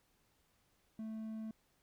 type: tone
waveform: triangle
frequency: 220 Hz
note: A3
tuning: in tune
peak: -39 dBFS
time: 0.99-1.51 s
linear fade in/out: 2 ms
effects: pink hiss -75 dBFS RMS until 1.82 s